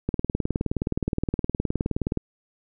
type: click train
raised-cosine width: 3 ms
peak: -11 dBFS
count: 41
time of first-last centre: 0.09-2.173 s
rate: 19.2 Hz
effects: none